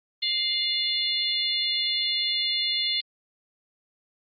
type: harmonic tone with a mistuned harmonic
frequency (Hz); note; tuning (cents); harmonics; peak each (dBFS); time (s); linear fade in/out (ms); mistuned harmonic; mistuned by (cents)
699; F5; +1; 3 / 4 / 5 / 6; -33 / -32 / -27 / -27; 0.22-3.01; 10; 4; +50
effects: Opus 24 kbps